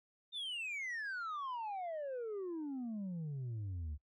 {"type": "exponential sweep", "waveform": "sine", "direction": "down", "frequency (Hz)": [3666, 70.6], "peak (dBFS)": -36, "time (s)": [0.32, 3.98], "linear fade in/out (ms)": 50, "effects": ["noise-tail reverb RT60 0.1 s tail -23 dB re dry", "tanh soft clip ceiling -38 dBFS"]}